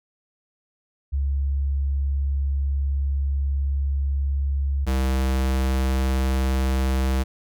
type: tone pair in turn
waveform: sine / square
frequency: 69.3 / 65.68 Hz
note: C#2 / C2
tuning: 0 / +7 cents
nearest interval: minor second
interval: 93 cents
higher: first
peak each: -20 dBFS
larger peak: neither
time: 1.12-4.86 / 4.86-7.24 s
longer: first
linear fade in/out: 20 ms
effects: none